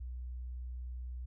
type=tone; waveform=sine; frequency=61.74 Hz; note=B1; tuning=in tune; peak=-39 dBFS; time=0-1.26 s; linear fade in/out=10 ms; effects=none